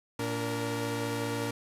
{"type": "tone cluster", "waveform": "sawtooth", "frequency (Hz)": [114.3, 288.4, 467.3], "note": ["A#2", "D4", "A#4"], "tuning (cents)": [-34, -31, 4], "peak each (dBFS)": -31, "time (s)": [0.19, 1.51], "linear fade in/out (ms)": 5, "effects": ["resampled to 32000 Hz", "9-bit"]}